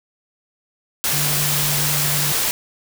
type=tone in noise; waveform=sine; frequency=146.83 Hz; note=D3; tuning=in tune; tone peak=-24 dBFS; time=1.13-2.32 s; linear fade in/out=0 ms; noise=white; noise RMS=-20 dBFS; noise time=1.04-2.51 s; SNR=-7 dB; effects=none